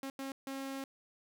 sawtooth tone bursts at uneven times, 270.6 Hz, C#4, 42 cents flat, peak -35 dBFS, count 3, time 0.03-0.1 / 0.19-0.32 / 0.47-0.84 s, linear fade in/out 2 ms, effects none

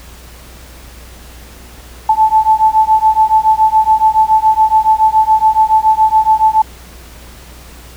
sine beating tone pair, 870 / 877.1 Hz, A5 / A5, -20 / -6 cents, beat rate 7.1 Hz, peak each -10 dBFS, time 2.09-6.62 s, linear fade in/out 5 ms, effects added 60 Hz sine -35 dBFS peak until 7.96 s + pink hiss -38 dBFS RMS until 7.96 s

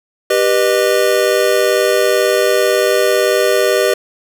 square chord, G augmented, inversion none, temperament just, 392 / 490 / 612.5 Hz, G4 / B4 / D#5, 0 / -14 / -27 cents, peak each -16 dBFS, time 0.3-3.94 s, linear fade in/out 5 ms, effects none

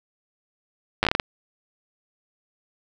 slowing click train, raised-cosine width 0.3 ms, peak -3 dBFS, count 8, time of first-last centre 1.03-1.198 s, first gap 9 ms, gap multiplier 1.32, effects none

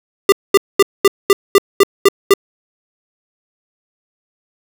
square tone bursts, 397.1 Hz, G4, 22 cents sharp, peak -5 dBFS, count 9, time 0.29-2.338 s, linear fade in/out 2 ms, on 32 ms, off 220 ms, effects none

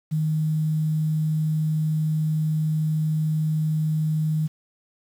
sine tone with quantisation, 155.56 Hz, D#3, in tune, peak -20 dBFS, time 0.11-4.48 s, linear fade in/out 20 ms, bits 8, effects none

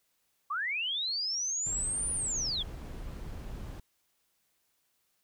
sine linear two-way sweep, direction up then down, 1084 to 9610 to 3168 Hz, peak -30 dBFS, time 0.5-2.63 s, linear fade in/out 10 ms, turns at 2.13 s
brown noise, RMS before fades -41 dBFS, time 1.66-3.8 s, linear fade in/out 5 ms
effects white hiss -75 dBFS RMS until 5.23 s

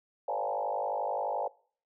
sine tone with frequency modulation, 701 Hz, F5, 6 cents sharp, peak -29 dBFS, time 0.28-1.48 s, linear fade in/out 5 ms, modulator 51.5 Hz, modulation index 4, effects noise-tail reverb RT60 0.5 s tail -23 dB re dry

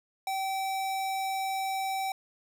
square tone, 771 Hz, G5, 29 cents flat, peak -30 dBFS, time 0.27-2.12 s, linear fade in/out 2 ms, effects none

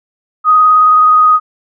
sine tone with vibrato, 1249 Hz, D#6, 6 cents sharp, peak -4 dBFS, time 0.44-1.4 s, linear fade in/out 50 ms, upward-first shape sine, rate 19 Hz, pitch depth 14 cents each way, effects none

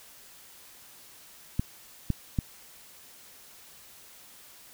clicks, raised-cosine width 5 ms, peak -13 dBFS, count 3, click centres 1.595 / 2.103 / 2.388 s, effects white hiss -52 dBFS RMS until 4.73 s

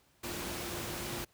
sine tone in noise, 349.2 Hz, F4, in tune, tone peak -45 dBFS, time 0.23-1.25 s, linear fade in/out 10 ms, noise pink, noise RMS -39 dBFS, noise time 0.23-1.25 s, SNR -9 dB, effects pink hiss -68 dBFS RMS until 1.33 s + high-pass 60 Hz 12 dB/octave

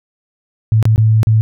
sine tone with dropouts, 110 Hz, A2, in tune, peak -7 dBFS, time 0.72-1.41 s, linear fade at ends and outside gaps 0 ms, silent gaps 0.827-0.854 / 0.96-0.979 / 1.231-1.27 s, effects none

